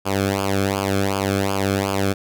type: tone with flanger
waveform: sawtooth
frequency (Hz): 98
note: G2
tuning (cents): 0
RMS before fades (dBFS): -21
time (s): 0.05-2.14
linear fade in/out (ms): 20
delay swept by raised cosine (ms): 0.51 to 1.07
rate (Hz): 2.7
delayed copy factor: -0.9
effects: none